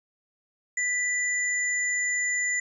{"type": "tone pair together", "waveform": "sine", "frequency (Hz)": [1975.5, 7040], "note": ["B6", "A8"], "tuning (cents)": [0, 0], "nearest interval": "octave + minor seventh", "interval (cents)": 2200, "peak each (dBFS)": [-25, -30], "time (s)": [0.77, 2.6], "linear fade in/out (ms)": 5, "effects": []}